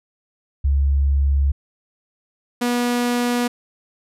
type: tone pair in turn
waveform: sine / sawtooth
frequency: 69.6 / 242.5 Hz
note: C#2 / B3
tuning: +8 / -31 cents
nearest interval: octave + minor seventh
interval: 2161 cents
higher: second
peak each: -14 dBFS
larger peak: neither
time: 0.64-1.52 / 2.61-3.48 s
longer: first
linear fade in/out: 10 ms
effects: resampled to 32000 Hz